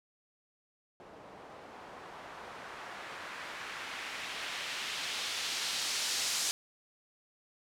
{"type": "noise with low-pass filter sweep", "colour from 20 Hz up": "blue", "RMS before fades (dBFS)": -39, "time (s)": [1, 6.51], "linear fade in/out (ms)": 0, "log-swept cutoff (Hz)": [570, 6200], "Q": 1, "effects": []}